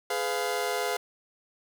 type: chord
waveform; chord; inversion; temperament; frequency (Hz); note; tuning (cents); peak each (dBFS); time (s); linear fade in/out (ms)
sawtooth; F diminished; first; just; 419.1 / 502.9 / 698.5; Ab4 / Cb5 / F5; +16 / +31 / 0; -28; 0.1-0.97; 5
effects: none